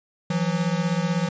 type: beating tone pair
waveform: square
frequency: 164.81 / 180.81 Hz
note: E3 / F#3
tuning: 0 / -40 cents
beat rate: 16 Hz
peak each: -25 dBFS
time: 0.3-1.29 s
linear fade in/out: 5 ms
effects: resampled to 16000 Hz